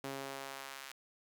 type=tone with high-pass filter sweep; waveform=sawtooth; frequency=136.5 Hz; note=C#3; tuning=26 cents flat; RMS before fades=-45 dBFS; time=0.04-0.92 s; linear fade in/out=2 ms; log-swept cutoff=280 to 1700 Hz; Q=0.8; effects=11-bit